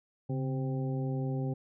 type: harmonic tone with a mistuned harmonic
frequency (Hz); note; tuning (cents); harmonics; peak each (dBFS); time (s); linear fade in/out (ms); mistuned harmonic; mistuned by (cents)
130.81; C3; 0; 1 / 2 / 3 / 4 / 6; -31 / -37 / -41 / -43 / -47; 0.29-1.54; 10; 1; +80
effects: none